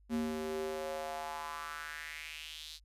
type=tone with high-pass filter sweep; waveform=square; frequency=77.78 Hz; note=D#2; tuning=in tune; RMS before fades=-40 dBFS; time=0.09-2.8 s; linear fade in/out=50 ms; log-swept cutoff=220 to 4200 Hz; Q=3.6; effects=added 50 Hz sine -60 dBFS peak until 2.84 s + resampled to 32000 Hz